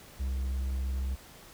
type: tone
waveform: triangle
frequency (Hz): 65.6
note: C2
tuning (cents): +5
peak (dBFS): -27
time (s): 0.19-1.16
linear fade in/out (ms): 20
effects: pink hiss -52 dBFS RMS until 1.53 s